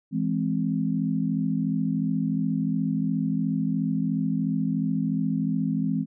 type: chord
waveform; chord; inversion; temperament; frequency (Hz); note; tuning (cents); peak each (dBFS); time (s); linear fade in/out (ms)
sine; E augmented; none; equal; 164.81 / 207.7 / 261.6; E3 / G#3 / B#3; 0 / 0 / 0; -27; 0.11-6.06; 50
effects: none